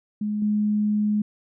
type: tone with level steps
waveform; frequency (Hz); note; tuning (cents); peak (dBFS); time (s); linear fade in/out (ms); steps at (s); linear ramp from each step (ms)
sine; 210; G#3; +19; -23 / -19; 0.21-1.22; 5; 0.42; 2
effects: none